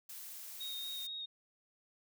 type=noise; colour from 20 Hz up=blue; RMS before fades=-48 dBFS; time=0.09-1.07 s; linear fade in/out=5 ms
type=tone with vibrato; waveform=sine; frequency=3729 Hz; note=A#7; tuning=in tune; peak=-40 dBFS; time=0.6-1.26 s; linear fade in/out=10 ms; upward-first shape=square; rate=4.1 Hz; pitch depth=14 cents each way
effects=none